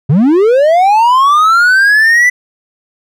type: linear sweep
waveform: triangle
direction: up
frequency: 123.9 to 2000 Hz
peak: -3 dBFS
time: 0.09-2.3 s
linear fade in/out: 10 ms
effects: none